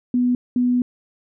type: tone pair in turn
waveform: sine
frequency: 246.9 / 246.9 Hz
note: B3 / B3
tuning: 0 / 0 cents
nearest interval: unison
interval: 0 cents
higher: neither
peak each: -15 dBFS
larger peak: neither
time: 0.14-0.35 / 0.56-0.82 s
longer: second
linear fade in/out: 2 ms
effects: none